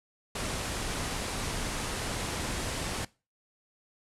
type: low-pass noise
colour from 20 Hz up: pink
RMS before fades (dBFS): -34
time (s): 0.35-3.05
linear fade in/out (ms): 5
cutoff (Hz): 11000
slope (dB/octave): 48
effects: noise-tail reverb RT60 0.3 s tail -21 dB re dry